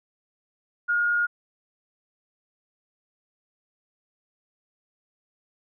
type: tone with amplitude modulation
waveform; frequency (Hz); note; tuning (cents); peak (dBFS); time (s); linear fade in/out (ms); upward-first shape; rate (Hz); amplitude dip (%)
sine; 1427; F6; +37; -19; 0.88-1.27; 20; sine; 110; 25
effects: none